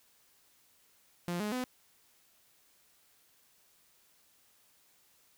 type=tone with pitch steps; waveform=sawtooth; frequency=174.5 / 209.9 / 252.5 Hz; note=F3 / G#3 / B3; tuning=-1 / +19 / +39 cents; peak=-29 dBFS; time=1.28-1.64 s; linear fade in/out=0 ms; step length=120 ms; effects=white hiss -67 dBFS RMS until 5.37 s